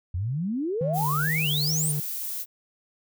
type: exponential sweep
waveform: sine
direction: up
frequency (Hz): 81.9 to 9550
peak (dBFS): -25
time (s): 0.14-1.92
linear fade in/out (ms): 5
type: tone with vibrato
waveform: triangle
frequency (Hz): 152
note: D#3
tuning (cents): -40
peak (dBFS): -24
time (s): 0.81-2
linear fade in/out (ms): 2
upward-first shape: square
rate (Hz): 2.3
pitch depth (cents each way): 43
type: noise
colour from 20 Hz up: violet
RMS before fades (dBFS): -32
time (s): 0.93-2.46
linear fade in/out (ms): 50
effects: none